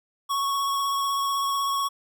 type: tone with vibrato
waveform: square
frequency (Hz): 1108.7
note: C#6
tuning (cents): 0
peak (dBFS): -24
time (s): 0.29-1.89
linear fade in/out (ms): 20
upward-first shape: triangle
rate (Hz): 16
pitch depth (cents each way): 21
effects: none